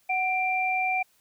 sine tone pair together, 744.9 / 2365 Hz, F#5 / D7, +11 / +12 cents, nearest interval octave + minor sixth, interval 2001 cents, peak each -26 dBFS, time 0.09-1.03 s, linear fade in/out 10 ms, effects white hiss -65 dBFS RMS until 1.2 s

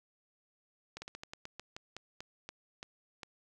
slowing click train, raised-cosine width 0.2 ms, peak -26 dBFS, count 14, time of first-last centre 0.97-3.232 s, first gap 50 ms, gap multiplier 1.19, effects none

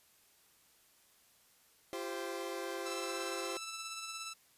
sawtooth chord, F suspended second, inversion none, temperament equal with one note detuned, 343 / 392 / 523.3 Hz, F4 / G4 / C5, -31 / 0 / 0 cents, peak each -39 dBFS, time 1.93-3.57 s, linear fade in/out 0 ms
10% pulse tone with tremolo, 1322 Hz, E6, 5 cents sharp, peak -32 dBFS, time 2.85-4.34 s, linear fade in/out 20 ms, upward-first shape sine, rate 17 Hz, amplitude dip 35%
effects white hiss -67 dBFS RMS until 4.57 s + resampled to 32000 Hz

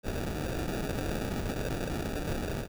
pink noise with sample-and-hold, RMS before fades -33 dBFS, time 0.03-2.68 s, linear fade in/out 50 ms, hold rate 1050 Hz, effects none

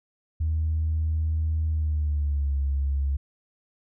sine tone with pitch glide, 79 to 69.17 Hz, D#2 to C#2, +27 to -3 cents, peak -21 dBFS, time 0.4-3.17 s, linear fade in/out 10 ms, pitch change -230 cents, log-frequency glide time 1.68-2.56 s, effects tanh soft clip ceiling -18 dBFS

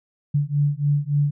sine beating tone pair, 143.2 / 146.7 Hz, D3 / D3, -43 / -2 cents, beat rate 3.5 Hz, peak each -21 dBFS, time 0.34-1.31 s, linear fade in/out 10 ms, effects none

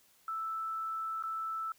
sine tone with dropouts, 1319 Hz, E6, 1 cent sharp, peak -34 dBFS, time 0.28-1.72 s, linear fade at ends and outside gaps 2 ms, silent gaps 1.226-1.236 s, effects white hiss -66 dBFS RMS until 1.78 s

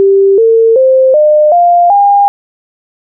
sine tone with pitch steps, 392 / 452.9 / 523.3 / 604.5 / 698.5 / 807 Hz, G4 / A#4 / C5 / D5 / F5 / G#5, 0 / -50 / 0 / +50 / 0 / -50 cents, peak -3 dBFS, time 0-2.28 s, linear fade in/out 0 ms, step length 380 ms, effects none

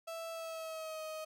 35% pulse tone with pitch glide, 659.3 to 627.7 Hz, E5 to D#5, 0 to +15 cents, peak -39 dBFS, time 0.07-1.25 s, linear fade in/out 10 ms, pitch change -85 cents, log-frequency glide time 0.32-1.02 s, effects none

